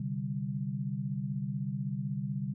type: chord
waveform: sine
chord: C suspended second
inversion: none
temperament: equal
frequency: 130.81 / 146.83 / 196 Hz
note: C3 / D3 / G3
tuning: 0 / 0 / 0 cents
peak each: -36 / -36 / -36 dBFS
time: 0-2.54 s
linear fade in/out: 5 ms
effects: none